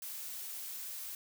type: noise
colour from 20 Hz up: blue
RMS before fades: -43 dBFS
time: 0.02-1.15 s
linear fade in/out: 2 ms
effects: none